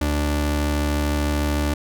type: tone pair together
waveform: sawtooth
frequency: 73.42 / 146.84 Hz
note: D2 / D3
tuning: 0 / 0 cents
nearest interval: octave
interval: 1200 cents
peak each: -16 / -19 dBFS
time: 0.01-1.74 s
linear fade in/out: 5 ms
effects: none